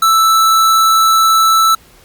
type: tone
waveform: square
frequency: 1318.5 Hz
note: E6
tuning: in tune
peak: -8 dBFS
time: 0.02-1.75 s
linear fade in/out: 5 ms
effects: pink hiss -45 dBFS RMS until 2.04 s + Opus 48 kbps